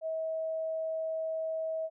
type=tone; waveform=sine; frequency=642 Hz; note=E5; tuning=46 cents flat; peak=-31 dBFS; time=0.01-1.9 s; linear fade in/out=50 ms; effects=none